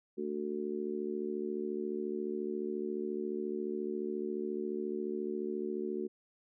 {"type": "harmonic tone", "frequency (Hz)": 74.3, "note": "D2", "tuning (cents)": 21, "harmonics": [3, 4, 5, 6], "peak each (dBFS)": [-40, -42, -36, -43], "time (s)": [0.17, 6.08], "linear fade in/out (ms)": 20, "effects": []}